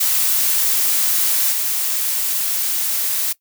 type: noise with level steps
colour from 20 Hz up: blue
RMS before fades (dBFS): -17 / -20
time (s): 0-3.33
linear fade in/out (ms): 10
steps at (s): 1.51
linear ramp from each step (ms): 20
effects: noise-tail reverb RT60 0.1 s tail -19 dB re dry